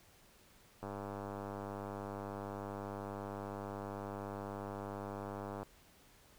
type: click train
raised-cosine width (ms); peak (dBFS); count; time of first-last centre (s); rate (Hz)
1; -29; 481; 0.83-5.63; 100
effects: pink hiss -64 dBFS RMS until 6.38 s